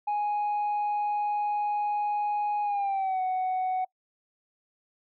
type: tone with pitch glide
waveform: sine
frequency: 830.6 to 744.3 Hz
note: G#5 to F#5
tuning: 0 to +10 cents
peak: -23 dBFS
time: 0.07-3.85 s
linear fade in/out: 10 ms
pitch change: -190 cents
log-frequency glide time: 2.63-3.21 s
effects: noise-tail reverb RT60 0.1 s tail -24 dB re dry + tanh soft clip ceiling -24 dBFS